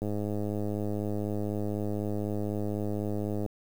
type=click train; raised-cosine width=2 ms; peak=-20 dBFS; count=359; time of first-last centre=0.02-3.462 s; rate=104 Hz; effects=8-bit